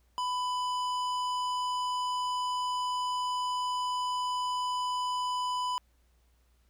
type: tone with hard clipping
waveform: sine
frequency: 997 Hz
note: B5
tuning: 16 cents sharp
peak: -31 dBFS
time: 0.18-5.78 s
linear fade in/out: 0 ms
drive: 13 dB
effects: added 60 Hz sine -64 dBFS peak until 6.69 s + pink hiss -73 dBFS RMS until 6.69 s